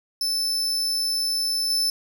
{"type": "tone with level steps", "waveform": "40% pulse", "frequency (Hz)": 5274, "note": "E8", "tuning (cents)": 0, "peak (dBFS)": [-21, -19], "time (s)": [0.21, 1.9], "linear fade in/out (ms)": 2, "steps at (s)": 1.7, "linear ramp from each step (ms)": 2, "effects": []}